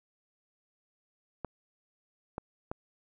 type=clicks; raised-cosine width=1 ms; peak=-21 dBFS; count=3; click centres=1.447 / 2.381 / 2.715 s; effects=none